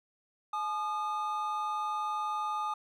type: tone pair together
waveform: triangle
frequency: 852 / 1220 Hz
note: G#5 / D#6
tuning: +44 / -34 cents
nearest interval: tritone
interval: 622 cents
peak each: -33 / -31 dBFS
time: 0.53-2.74 s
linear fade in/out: 5 ms
effects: none